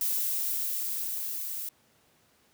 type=noise with level ramp; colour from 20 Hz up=violet; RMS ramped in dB=-28 to -36 dBFS; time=0.01-1.69 s; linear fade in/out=2 ms; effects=pink hiss -65 dBFS RMS until 2.53 s + high-pass 100 Hz 12 dB/octave